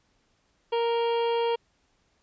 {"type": "harmonic tone", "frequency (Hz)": 466.2, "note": "A#4", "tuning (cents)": 0, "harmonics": [1, 2, 3, 4, 5, 6, 7, 9, 10], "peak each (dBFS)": [-24, -29, -45, -47, -43, -40, -40, -51, -54], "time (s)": [0.72, 1.56], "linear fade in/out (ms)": 10, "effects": ["pink hiss -69 dBFS RMS until 2.22 s", "resampled to 16000 Hz"]}